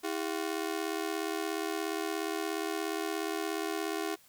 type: ring-modulated tone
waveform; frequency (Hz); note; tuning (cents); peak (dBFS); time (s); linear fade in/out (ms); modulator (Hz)
sawtooth; 362.8; F#4; -34; -25; 0.03-4.16; 20; 38.5
effects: white hiss -61 dBFS RMS until 4.28 s